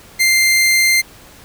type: tone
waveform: sawtooth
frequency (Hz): 2093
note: C7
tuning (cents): 0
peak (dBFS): -7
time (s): 0.19-1.02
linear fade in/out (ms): 20
effects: pink hiss -42 dBFS RMS until 1.44 s